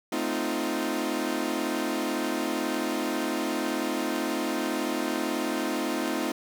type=chord; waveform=sawtooth; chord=F dominant seventh; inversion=first; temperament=equal with one note detuned; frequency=220 / 258.9 / 311.1 / 349.2 Hz; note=A3 / C4 / Eb4 / F4; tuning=0 / -18 / 0 / 0 cents; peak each=-31 / -28 / -27 / -29 dBFS; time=0.12-6.32 s; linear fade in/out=5 ms; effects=none